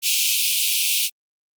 pink high-pass noise, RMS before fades -20 dBFS, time 0.02-1.1 s, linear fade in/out 50 ms, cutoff 2400 Hz, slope 96 dB/octave, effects Opus 48 kbps

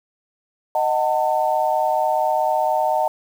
sine chord, D# diminished, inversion none, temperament just, 622.3 / 746.7 / 896 Hz, D#5 / F#5 / A5, 0 / +16 / +31 cents, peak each -21 dBFS, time 0.75-3.08 s, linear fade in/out 2 ms, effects 7-bit

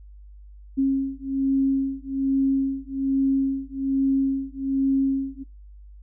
sine beating tone pair, 270 / 271.2 Hz, C#4 / C#4, -45 / -38 cents, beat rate 1.2 Hz, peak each -23 dBFS, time 0.77-5.44 s, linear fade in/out 20 ms, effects noise-tail reverb RT60 0.2 s tail -18 dB re dry + added 50 Hz sine -42 dBFS peak until 6.02 s

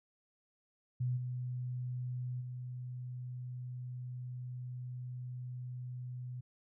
sine tone with level steps, 124.9 Hz, B2, 20 cents sharp, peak -31 / -36 / -40 dBFS, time 1-6.41 s, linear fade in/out 10 ms, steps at 1.16 / 2.4 s, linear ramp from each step 20 ms, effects none

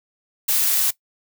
blue noise, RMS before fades -19 dBFS, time 0.48-0.91 s, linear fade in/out 10 ms, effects noise-tail reverb RT60 0.1 s tail -19 dB re dry

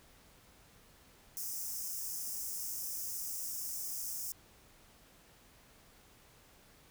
white high-pass noise, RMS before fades -40 dBFS, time 1.37-4.32 s, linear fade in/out 0 ms, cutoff 5100 Hz, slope 96 dB/octave, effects pink hiss -62 dBFS RMS until 6.9 s

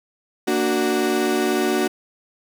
35% pulse chord, Bb augmented, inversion none, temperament equal with one note detuned, 231.9 / 293.7 / 370 Hz, Bb3 / D4 / F#4, -9 / 0 / 0 cents, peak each -23 / -22 / -19 dBFS, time 0.47-1.88 s, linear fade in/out 10 ms, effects none

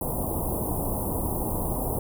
pink band-stop noise, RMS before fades -28 dBFS, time 0.01-1.99 s, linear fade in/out 2 ms, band 990 to 9800 Hz, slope 48 dB/octave, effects none

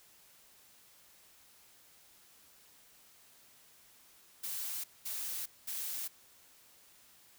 blue noise bursts, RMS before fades -39 dBFS, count 3, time 4.43-6.08 s, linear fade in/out 10 ms, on 410 ms, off 210 ms, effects white hiss -62 dBFS RMS until 7.38 s

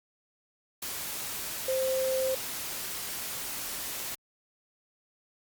sine tone in noise, 523.3 Hz, C5, in tune, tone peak -26 dBFS, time 1.68-2.35 s, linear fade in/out 5 ms, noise white, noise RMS -36 dBFS, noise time 0.82-4.15 s, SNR +7 dB, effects Opus 48 kbps

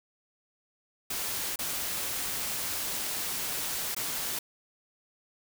white noise with dropouts, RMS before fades -33 dBFS, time 1.1-4.39 s, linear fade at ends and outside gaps 5 ms, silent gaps 1.559-1.589 / 3.948-3.964 s, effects none

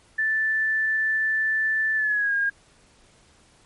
sine tone with pitch glide, 1760 to 1623.3 Hz, A6 to G#6, 0 to -40 cents, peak -20 dBFS, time 0.18-2.5 s, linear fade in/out 10 ms, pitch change -140 cents, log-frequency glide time 1.95-2.34 s, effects pink hiss -57 dBFS RMS until 3.65 s + MP3 48 kbps

